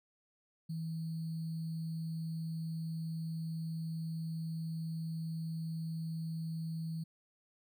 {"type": "tone with sample-and-hold", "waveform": "sine", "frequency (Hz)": 162.3, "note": "E3", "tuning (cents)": -27, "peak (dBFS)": -36, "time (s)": [0.69, 7.04], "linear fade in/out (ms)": 10, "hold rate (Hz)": 4410, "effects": []}